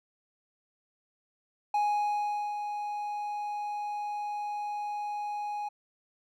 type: tone with ADSR envelope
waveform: triangle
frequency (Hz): 830.6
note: G#5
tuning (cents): 0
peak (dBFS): -22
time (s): 1.74-5.69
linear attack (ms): 4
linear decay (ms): 800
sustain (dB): -8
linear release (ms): 11
effects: none